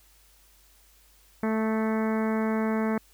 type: harmonic tone with a mistuned harmonic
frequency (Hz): 220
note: A3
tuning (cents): 0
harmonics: 1 / 2 / 3 / 4 / 5 / 6 / 7 / 8 / 9 / 10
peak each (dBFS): -25 / -31 / -35 / -37 / -39 / -41 / -42 / -43 / -44 / -45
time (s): 1.43-2.98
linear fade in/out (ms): 2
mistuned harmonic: 6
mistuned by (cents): -19
effects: added 50 Hz sine -60 dBFS peak until 3.13 s + white hiss -60 dBFS RMS until 3.13 s